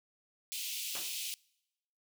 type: high-pass noise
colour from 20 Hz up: pink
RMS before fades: -39 dBFS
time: 0.52-1.34 s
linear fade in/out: 0 ms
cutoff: 2500 Hz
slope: 48 dB/octave
type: noise with exponential decay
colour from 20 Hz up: pink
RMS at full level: -39 dBFS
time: 0.95-1.19 s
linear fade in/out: 1 ms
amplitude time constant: 52 ms
effects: noise-tail reverb RT60 0.9 s tail -26 dB re dry + high-pass 300 Hz 12 dB/octave